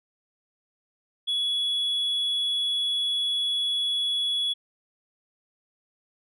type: tone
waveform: sine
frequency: 3380 Hz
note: G#7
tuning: 30 cents sharp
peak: -21 dBFS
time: 1.27-4.54 s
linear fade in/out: 20 ms
effects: tanh soft clip ceiling -22 dBFS